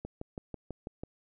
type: click train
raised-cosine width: 2 ms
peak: -25 dBFS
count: 7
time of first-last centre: 0.05-1.035 s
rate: 6.09 Hz
effects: none